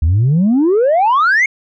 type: exponential sweep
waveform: sine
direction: up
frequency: 73.1 to 2217 Hz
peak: -7 dBFS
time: 0.02-1.46 s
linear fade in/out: 5 ms
effects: tanh soft clip ceiling -7 dBFS